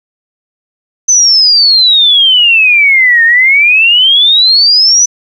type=exponential two-way sweep; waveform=sine; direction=down then up; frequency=6170 to 1814 to 6030 Hz; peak=-3 dBFS; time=1.08-5.06 s; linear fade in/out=10 ms; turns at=3.24 s; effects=7-bit